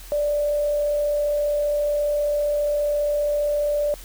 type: tone with frequency modulation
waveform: sine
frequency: 587.3 Hz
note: D5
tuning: in tune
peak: -19 dBFS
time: 0.12-3.94 s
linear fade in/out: 0 ms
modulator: 34.9 Hz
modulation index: 0.2
effects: added 41 Hz sine -39 dBFS peak until 4.04 s + white hiss -44 dBFS RMS until 4.04 s